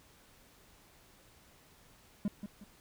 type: tone with echo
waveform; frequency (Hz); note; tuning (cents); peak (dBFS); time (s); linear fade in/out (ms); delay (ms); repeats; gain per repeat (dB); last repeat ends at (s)
triangle; 204; G#3; -31; -27; 2.25-2.28; 2; 180; 2; -9; 2.64
effects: pink hiss -62 dBFS RMS until 2.8 s